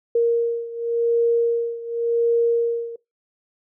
sine beating tone pair, 466.9 / 467.8 Hz, A#4 / A#4, +3 / +6 cents, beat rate 0.9 Hz, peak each -19 / -22 dBFS, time 0.15-2.96 s, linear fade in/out 5 ms, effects noise-tail reverb RT60 0.2 s tail -22 dB re dry

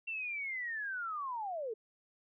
sine linear sweep, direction down, 2722 to 417.4 Hz, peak -36 dBFS, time 0.07-1.74 s, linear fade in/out 10 ms, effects none

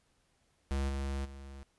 square tone with level steps, 68.5 Hz, C#2, 20 cents flat, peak -31 / -34 / -46 dBFS, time 0.71-1.63 s, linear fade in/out 0 ms, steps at 0.88 / 1.24 s, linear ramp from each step 20 ms, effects pink hiss -73 dBFS RMS until 1.78 s + resampled to 24000 Hz

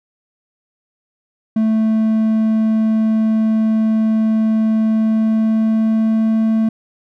triangle tone with pitch glide, 220 to 221.7 Hz, A3 to A3, 0 to +13 cents, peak -10 dBFS, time 1.56-6.69 s, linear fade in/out 5 ms, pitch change +13 cents, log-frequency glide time 4.88-6.42 s, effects none

